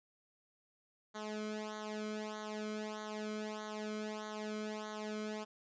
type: tone with flanger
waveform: sawtooth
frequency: 213.6 Hz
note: G#3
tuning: 49 cents sharp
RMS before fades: -42 dBFS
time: 1.14-5.45 s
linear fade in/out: 20 ms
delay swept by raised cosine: 0.38 to 1.12 ms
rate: 1.6 Hz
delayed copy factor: -0.9
effects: resampled to 16000 Hz